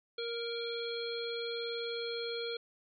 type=harmonic tone with a mistuned harmonic; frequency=466.7 Hz; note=A#4; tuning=2 cents sharp; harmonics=1 / 3 / 5 / 7 / 9; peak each=-37 / -46 / -48 / -43 / -43 dBFS; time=0.18-2.57 s; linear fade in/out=5 ms; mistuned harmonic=7; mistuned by=+27 cents; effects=none